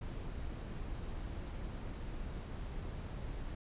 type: noise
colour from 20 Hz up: brown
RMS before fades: -42 dBFS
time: 0.01-3.55 s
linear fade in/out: 5 ms
effects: resampled to 8000 Hz